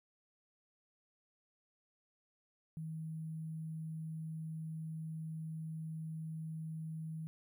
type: tone with sample-and-hold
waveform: sine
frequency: 159.3 Hz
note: D#3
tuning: 41 cents sharp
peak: -40 dBFS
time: 2.77-7.27 s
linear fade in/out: 0 ms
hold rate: 11025 Hz
effects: none